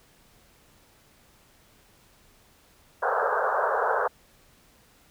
pink band-pass noise, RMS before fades -25 dBFS, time 3.02-4.08 s, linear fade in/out 10 ms, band 430 to 1600 Hz, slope 96 dB/octave, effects pink hiss -59 dBFS RMS until 5.1 s

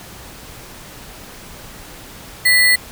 sine tone with sample-and-hold, 1981 Hz, B6, 5 cents sharp, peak -9 dBFS, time 2.45-2.76 s, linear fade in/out 10 ms, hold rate 6300 Hz, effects pink hiss -37 dBFS RMS until 2.91 s

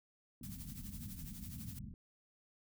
white low-pass noise, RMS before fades -48 dBFS, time 0.41-1.94 s, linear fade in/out 2 ms, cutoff 230 Hz, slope 48 dB/octave
blue noise with tremolo, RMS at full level -50 dBFS, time 0.43-1.79 s, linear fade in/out 5 ms, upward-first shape triangle, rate 12 Hz, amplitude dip 75%
effects none

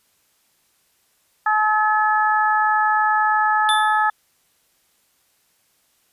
harmonic tone, 428.5 Hz, A4, 46 cents flat, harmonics 2 / 3 / 4, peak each -18 / -20 / -21 dBFS, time 1.46-4.1 s, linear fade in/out 5 ms
square tone with exponential decay, 3520 Hz, A7, in tune, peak -18 dBFS, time 3.69-4.11 s, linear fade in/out 0 ms, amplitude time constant 91 ms
effects white hiss -63 dBFS RMS until 6.12 s + resampled to 32000 Hz

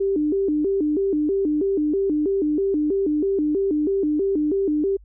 sine tone with vibrato, 343.3 Hz, F4, 30 cents flat, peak -18 dBFS, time 0-4.97 s, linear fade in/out 10 ms, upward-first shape square, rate 3.1 Hz, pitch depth 230 cents each way, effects added 50 Hz sine -45 dBFS peak until 5.04 s

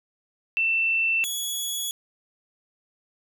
sine / 15% pulse tone pair in turn, 2677 / 3373 Hz, E7 / G#7, +26 / +26 cents, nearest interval major third, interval 400 cents, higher second, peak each -20 dBFS, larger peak neither, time 0.57-1.24 / 1.24-1.91 s, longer neither, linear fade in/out 0 ms, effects none

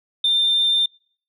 sine tone, 3594 Hz, A7, 36 cents sharp, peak -14 dBFS, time 0.24-0.86 s, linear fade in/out 5 ms, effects noise-tail reverb RT60 0.5 s tail -24 dB re dry + tanh soft clip ceiling -11 dBFS

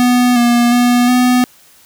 square tone with pitch steps, 246.7 / 239.1 / 243.8 / 249 Hz, B3 / A#3 / B3 / B3, -2 / +44 / -22 / +14 cents, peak -9 dBFS, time 0-1.44 s, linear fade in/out 0 ms, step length 360 ms, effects white hiss -46 dBFS RMS until 1.85 s

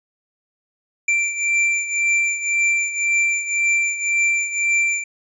square beating tone pair, 2351 / 2352.9 Hz, D7 / D7, +1 / +3 cents, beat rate 1.9 Hz, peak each -19 / -24 dBFS, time 1.08-5.04 s, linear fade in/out 5 ms, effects resampled to 22050 Hz

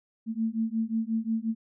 sine beating tone pair, 221.4 / 227 Hz, A3 / A#3, +11 / -46 cents, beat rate 5.6 Hz, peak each -29 dBFS, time 0.26-1.55 s, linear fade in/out 50 ms, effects none

